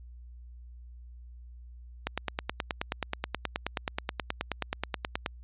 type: click train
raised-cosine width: 0.3 ms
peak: -13 dBFS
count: 31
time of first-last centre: 2.07-5.261 s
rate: 9.4 Hz
effects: added 60 Hz sine -45 dBFS peak until 5.43 s + resampled to 8000 Hz